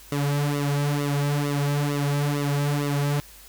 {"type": "tone with flanger", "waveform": "sawtooth", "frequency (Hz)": 144, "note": "D3", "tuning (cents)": -34, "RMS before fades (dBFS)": -24, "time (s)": [0.12, 3.2], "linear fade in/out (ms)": 0, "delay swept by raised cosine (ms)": [1.2, 4.2], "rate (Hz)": 2.2, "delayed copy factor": -0.8, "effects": ["added 50 Hz sine -51 dBFS peak until 3.48 s", "white hiss -48 dBFS RMS until 3.48 s"]}